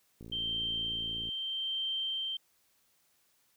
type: click train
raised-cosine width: 3 ms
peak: -35 dBFS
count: 62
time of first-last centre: 0.21-1.29 s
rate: 56.5 Hz
type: tone with tremolo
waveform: sine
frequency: 3136 Hz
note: G7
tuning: in tune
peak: -31 dBFS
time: 0.32-2.37 s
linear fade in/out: 5 ms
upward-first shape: sine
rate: 0.79 Hz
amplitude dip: 30%
effects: white hiss -71 dBFS RMS until 3.56 s